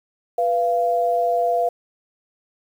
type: tone pair together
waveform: sine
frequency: 492.3 / 689 Hz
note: B4 / F5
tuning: -6 / -24 cents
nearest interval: tritone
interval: 582 cents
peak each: -22 / -18 dBFS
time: 0.38-1.69 s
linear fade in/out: 5 ms
effects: 8-bit